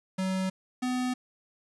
square tone pair in turn, 188.5 / 251.6 Hz, F#3 / B3, +32 / +32 cents, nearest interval perfect fourth, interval 500 cents, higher second, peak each -28 dBFS, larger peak neither, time 0.18-0.5 / 0.82-1.14 s, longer neither, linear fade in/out 10 ms, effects resampled to 24000 Hz + 9-bit

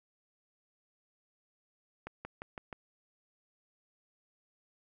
accelerating click train, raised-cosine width 0.5 ms, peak -26 dBFS, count 5, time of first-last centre 2.07-2.728 s, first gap 180 ms, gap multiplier 0.94, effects none

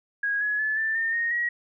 sine tone with pitch steps, 1647 / 1687.4 / 1728.9 / 1771.3 / 1814.8 / 1859.4 / 1905.1 Hz, G#6 / G#6 / A6 / A6 / A#6 / A#6 / A#6, -15 / +27 / -31 / +11 / -47 / -5 / +37 cents, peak -23 dBFS, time 0.23-1.49 s, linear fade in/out 5 ms, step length 180 ms, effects none

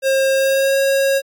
square tone with pitch glide, 536 to 546 Hz, C5 to C#5, +42 to -26 cents, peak -14 dBFS, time 0.02-1.22 s, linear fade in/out 50 ms, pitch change +32 cents, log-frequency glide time 0.33-0.79 s, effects AAC 64 kbps

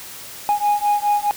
sine beating tone pair, 824 / 828.8 Hz, G#5 / G#5, -14 / -4 cents, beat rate 4.8 Hz, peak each -17 dBFS, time 0.49-1.31 s, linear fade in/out 0 ms, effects tanh soft clip ceiling -12 dBFS + white hiss -36 dBFS RMS until 1.36 s

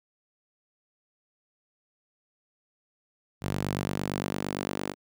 sawtooth tone with high-pass filter sweep, 48.78 Hz, G1, 8 cents flat, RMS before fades -32 dBFS, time 3.41-4.95 s, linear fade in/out 50 ms, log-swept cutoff 120 to 280 Hz, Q 1.2, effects none

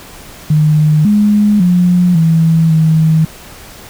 sine tone with pitch steps, 152.8 / 208.4 / 178.1 / 162.8 / 158.8 Hz, D#3 / G#3 / F3 / E3 / D#3, -31 / +6 / +34 / -21 / +36 cents, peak -6 dBFS, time 0.5-3.25 s, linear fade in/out 5 ms, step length 550 ms, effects pink hiss -34 dBFS RMS until 3.89 s

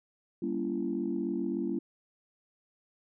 sine chord, G diminished seventh, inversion none, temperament just, 196 / 235.2 / 282.2 / 338.7 Hz, G3 / Bb3 / Db4 / Fb4, 0 / +16 / +31 / +47 cents, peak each -36 / -35 / -35 / -33 dBFS, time 0.42-1.79 s, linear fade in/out 5 ms, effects tanh soft clip ceiling -20 dBFS

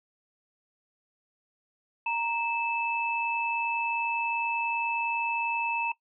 sine tone pair together, 932.3 / 2625 Hz, A#5 / E7, 0 / -8 cents, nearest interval octave + tritone, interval 1792 cents, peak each -29 / -29 dBFS, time 2.06-5.92 s, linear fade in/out 5 ms, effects noise-tail reverb RT60 0.1 s tail -19 dB re dry

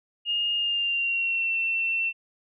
sine tone with pitch glide, 2840 to 2696 Hz, F7 to E7, +28 to +38 cents, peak -23 dBFS, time 0.25-2.13 s, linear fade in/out 50 ms, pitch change -90 cents, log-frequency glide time 0.55-1.51 s, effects none

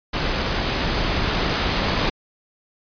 pink noise with level ramp, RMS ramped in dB -23 to -20 dBFS, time 0.13-2.1 s, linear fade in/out 10 ms, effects resampled to 11025 Hz

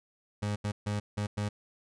30% pulse tone bursts at uneven times, 103.83 Hz, G#2, in tune, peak -27 dBFS, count 5, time 0.42-0.56 / 0.64-0.72 / 0.86-1 / 1.17-1.27 / 1.37-1.49 s, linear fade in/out 10 ms, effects resampled to 22050 Hz

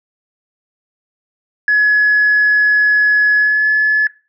sine tone with pitch glide, 1693 to 1716.6 Hz, G#6 to A6, +33 to -43 cents, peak -8 dBFS, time 1.68-4.07 s, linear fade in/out 2 ms, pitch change +24 cents, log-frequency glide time 3.36-3.68 s, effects noise-tail reverb RT60 0.3 s tail -19 dB re dry + tanh soft clip ceiling -5 dBFS

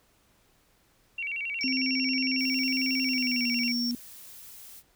sine tone with vibrato, 2498 Hz, D#7, 6 cents sharp, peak -30 dBFS, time 1.18-3.72 s, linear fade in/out 5 ms, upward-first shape square, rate 11 Hz, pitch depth 160 cents each way
sine tone, 5480 Hz, F8, 34 cents flat, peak -29 dBFS, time 1.61-3.91 s, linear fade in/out 0 ms
sine tone with pitch glide, 261.6 to 241.3 Hz, C4 to B3, 0 to -40 cents, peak -28 dBFS, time 1.64-3.95 s, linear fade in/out 2 ms, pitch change -140 cents, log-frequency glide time 3.04-3.5 s
blue noise, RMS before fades -47 dBFS, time 2.37-4.83 s, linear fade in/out 50 ms
effects pink hiss -65 dBFS RMS until 4.95 s

